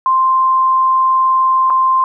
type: tone with dropouts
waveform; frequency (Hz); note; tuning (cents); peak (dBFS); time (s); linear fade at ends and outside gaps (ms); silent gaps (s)
sine; 1046.5; C6; 0; -9; 0.06-2.04; 1; 1.7-1.704
effects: none